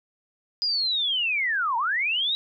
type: linear two-way sweep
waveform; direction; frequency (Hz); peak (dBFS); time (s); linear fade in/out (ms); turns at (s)
sine; down then up; 4978 to 882 to 3892; -22; 0.62-2.35; 0; 1.77
effects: none